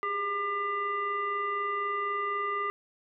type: tone with frequency modulation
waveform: sine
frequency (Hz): 1200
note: D6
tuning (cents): +37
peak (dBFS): -28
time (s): 0.03-2.7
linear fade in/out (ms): 0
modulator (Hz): 792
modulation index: 0.84
effects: none